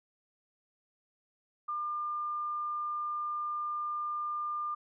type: tone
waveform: sine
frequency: 1200 Hz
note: D6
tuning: 37 cents sharp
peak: -32 dBFS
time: 1.68-4.75 s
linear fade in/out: 10 ms
effects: none